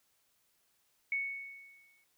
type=tone with exponential decay; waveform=sine; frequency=2217 Hz; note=C#7; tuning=in tune; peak=-29 dBFS; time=1.12-2.04 s; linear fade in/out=2 ms; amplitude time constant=200 ms; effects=white hiss -74 dBFS RMS until 2.17 s